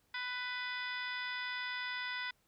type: harmonic tone with a mistuned harmonic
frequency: 496.8 Hz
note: B4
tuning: 10 cents sharp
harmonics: 2 / 3 / 4 / 5 / 6 / 7 / 8 / 9 / 10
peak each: -46 / -42 / -41 / -49 / -55 / -46 / -55 / -59 / -50 dBFS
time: 0.14-2.31 s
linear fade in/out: 5 ms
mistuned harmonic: 6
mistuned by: +26 cents
effects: pink hiss -74 dBFS RMS until 2.47 s